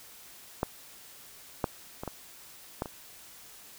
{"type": "clicks", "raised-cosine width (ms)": 1, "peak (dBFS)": [-13, -12, -22, -20, -16, -25], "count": 6, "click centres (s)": [0.631, 1.642, 2.035, 2.077, 2.821, 2.858], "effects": ["white hiss -51 dBFS RMS until 3.78 s"]}